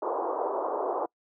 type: band-pass noise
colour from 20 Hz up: pink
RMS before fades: -30 dBFS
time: 0.02-1.06 s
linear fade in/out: 5 ms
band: 350 to 1100 Hz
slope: 48 dB/octave
effects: noise-tail reverb RT60 0.1 s tail -26 dB re dry